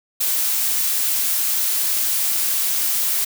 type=noise; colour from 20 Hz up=blue; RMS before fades=-20 dBFS; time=0.2-3.25 s; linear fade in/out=10 ms; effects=none